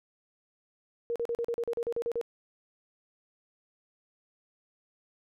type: tone bursts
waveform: sine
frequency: 469.8 Hz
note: A#4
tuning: 13 cents sharp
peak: -28 dBFS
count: 12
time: 1.1-2.213 s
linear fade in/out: 0 ms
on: 57 ms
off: 39 ms
effects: none